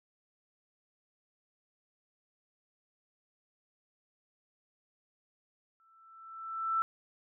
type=tone with exponential growth; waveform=sine; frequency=1329 Hz; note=E6; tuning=14 cents sharp; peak=-25 dBFS; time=5.8-6.82 s; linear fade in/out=0 ms; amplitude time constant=220 ms; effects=none